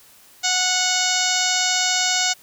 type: harmonic tone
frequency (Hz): 735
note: F#5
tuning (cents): -12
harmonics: 1 / 2 / 3 / 4 / 5 / 6 / 7 / 8 / 9 / 10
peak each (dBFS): -27 / -27 / -27 / -27 / -27 / -27 / -27 / -27 / -27 / -27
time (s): 0.43-2.34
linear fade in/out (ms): 20
effects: white hiss -50 dBFS RMS until 2.42 s